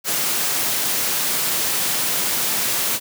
white high-pass noise, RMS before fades -21 dBFS, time 0.04-3 s, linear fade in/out 50 ms, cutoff 110 Hz, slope 24 dB/octave, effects none

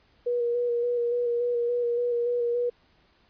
sine tone with vibrato, 479.6 Hz, A#4, 49 cents sharp, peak -23 dBFS, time 0.26-2.7 s, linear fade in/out 10 ms, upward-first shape square, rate 3.5 Hz, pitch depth 18 cents each way, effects pink hiss -63 dBFS RMS until 3.29 s + resampled to 11025 Hz

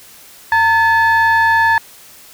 sine tone pair together, 910.4 / 1728 Hz, A#5 / A6, -41 / -32 cents, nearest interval major seventh, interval 1109 cents, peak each -10 dBFS, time 0.52-1.78 s, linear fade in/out 2 ms, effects tanh soft clip ceiling -6 dBFS + white hiss -41 dBFS RMS until 2.33 s

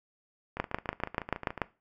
two click trains, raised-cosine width 0.5 ms, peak -12 / -22 dBFS, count 8 / 15, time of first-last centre 0.6-1.617 / 0.57-1.577 s, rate 6.88 / 13.9 Hz, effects noise-tail reverb RT60 0.3 s tail -19 dB re dry

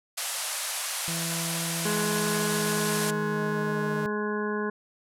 white band-pass noise, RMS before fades -32 dBFS, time 0.17-3.11 s, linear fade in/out 10 ms, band 550 to 12000 Hz, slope 48 dB/octave
40% pulse tone with pitch glide, 166.7 to 153.75 Hz, E3 to D#3, +20 to -20 cents, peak -31 dBFS, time 1.08-4.06 s, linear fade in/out 0 ms, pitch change -140 cents, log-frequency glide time 1.87-3.85 s
harmonic tone, 210 Hz, G#3, 19 cents sharp, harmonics 1 / 2 / 3 / 4 / 5 / 7 / 8, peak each -31 / -30 / -44 / -43 / -35 / -37 / -38 dBFS, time 1.85-4.7 s, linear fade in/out 5 ms
effects none

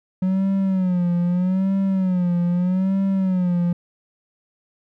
triangle tone with vibrato, 184 Hz, F#3, 9 cents flat, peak -15 dBFS, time 0.22-3.73 s, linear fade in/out 5 ms, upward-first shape sine, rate 0.8 Hz, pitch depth 98 cents each way, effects none

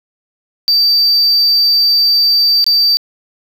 sine tone with dropouts, 4648 Hz, D8, 19 cents flat, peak -5 dBFS, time 0.68-2.97 s, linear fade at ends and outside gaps 0 ms, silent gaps 2.642-2.665 s, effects tanh soft clip ceiling -7 dBFS + 7-bit

